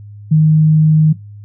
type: tone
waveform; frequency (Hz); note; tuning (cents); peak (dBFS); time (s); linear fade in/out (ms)
sine; 155.56; D#3; 0; -6; 0.31-1.13; 10
effects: noise-tail reverb RT60 0.2 s tail -18 dB re dry + added 103 Hz sine -31 dBFS peak until 1.44 s